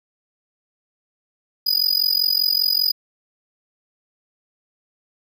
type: tone with amplitude modulation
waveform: square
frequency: 4946 Hz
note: D#8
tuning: 11 cents flat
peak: -13 dBFS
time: 1.66-2.92 s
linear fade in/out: 10 ms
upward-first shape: sine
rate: 45.1 Hz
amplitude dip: 95%
effects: none